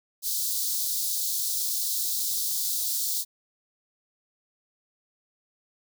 white high-pass noise, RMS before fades -28 dBFS, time 0.22-3.25 s, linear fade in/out 50 ms, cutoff 3800 Hz, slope 48 dB/octave, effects none

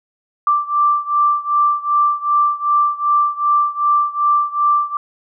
sine beating tone pair, 1174.7 / 1177.3 Hz, D6 / D6, 0 / +4 cents, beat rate 2.6 Hz, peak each -15 / -17 dBFS, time 0.47-4.97 s, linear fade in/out 2 ms, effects none

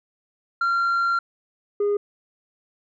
sine tone pair in turn, 1378 / 409.7 Hz, F6 / G#4, -24 / -24 cents, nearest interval octave + major sixth, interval 2100 cents, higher first, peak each -16 dBFS, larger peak neither, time 0.61-1.19 / 1.8-1.97 s, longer first, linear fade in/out 5 ms, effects tanh soft clip ceiling -18 dBFS

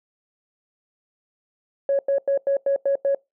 sine tone bursts, 554.4 Hz, C#5, in tune, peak -16 dBFS, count 7, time 1.89-3.148 s, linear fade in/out 2 ms, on 100 ms, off 93 ms, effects noise-tail reverb RT60 0.2 s tail -24 dB re dry + tanh soft clip ceiling -13 dBFS

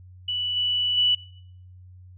sine tone with level steps, 2960 Hz, F#7, in tune, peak -24 / -21 / -17 dBFS, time 0.28-1.15 s, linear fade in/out 5 ms, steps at 0.56 / 0.97 s, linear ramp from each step 10 ms, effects noise-tail reverb RT60 0.7 s tail -22 dB re dry + added 91 Hz sine -44 dBFS peak until 2.17 s

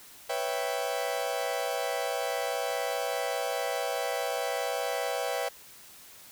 40% pulse chord, C# half-diminished seventh, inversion third, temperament equal, 493.9 / 554.4 / 659.3 / 784 Hz, B4 / C#5 / E5 / G5, 0 / 0 / 0 / 0 cents, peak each -34 dBFS, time 0.29-5.49 s, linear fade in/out 10 ms, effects white hiss -51 dBFS RMS until 6.31 s

